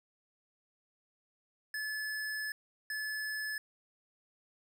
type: tone bursts at uneven times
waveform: square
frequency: 1725 Hz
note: A6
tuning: 35 cents flat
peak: -36 dBFS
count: 2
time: 1.74-2.52 / 2.9-3.58 s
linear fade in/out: 2 ms
effects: none